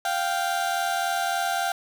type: tone pair together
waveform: 30% pulse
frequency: 698.5 / 782 Hz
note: F5 / G5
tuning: 0 / -4 cents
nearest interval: major second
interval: 196 cents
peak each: -24 dBFS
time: 0.05-1.72 s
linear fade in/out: 2 ms
effects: none